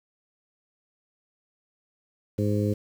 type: harmonic tone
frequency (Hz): 103.83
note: G#2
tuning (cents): 0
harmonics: 1 / 2 / 3 / 4 / 5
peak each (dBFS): -25 / -28 / -30 / -31 / -32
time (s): 2.38-2.74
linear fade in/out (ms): 10
effects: 8-bit